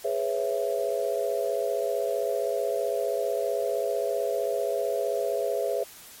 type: chord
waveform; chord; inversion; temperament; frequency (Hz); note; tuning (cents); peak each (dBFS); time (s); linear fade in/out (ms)
sine; C# minor seventh; second; just; 415.8 / 498.9 / 554.4 / 665.2; G#4 / B4 / C#5 / E5; +2 / +17 / 0 / +16; -30; 0.04-5.84; 10
effects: white hiss -47 dBFS RMS until 6.2 s + MP3 64 kbps